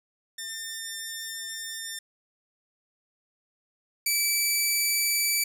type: tone pair in turn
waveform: 10% pulse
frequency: 1801 / 2311 Hz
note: A6 / D7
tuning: +40 / -28 cents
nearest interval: major third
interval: 432 cents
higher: second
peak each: -25 / -14 dBFS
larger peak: second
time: 0.38-1.99 / 4.06-5.44 s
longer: first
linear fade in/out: 5 ms
effects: none